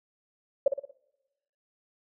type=tone with echo; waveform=sine; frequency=554.4 Hz; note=C#5; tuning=in tune; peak=-16 dBFS; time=0.66-0.68 s; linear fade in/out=5 ms; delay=58 ms; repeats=4; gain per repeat=-7 dB; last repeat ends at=0.912 s; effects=noise-tail reverb RT60 1.0 s tail -24 dB re dry